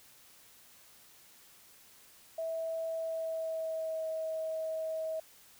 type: tone with pitch glide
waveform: sine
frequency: 652 to 639 Hz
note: E5 to D#5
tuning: -19 to +46 cents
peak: -33 dBFS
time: 2.38-5.2 s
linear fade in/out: 5 ms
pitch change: -35 cents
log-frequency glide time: 2.97-4.09 s
effects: white hiss -59 dBFS RMS until 5.59 s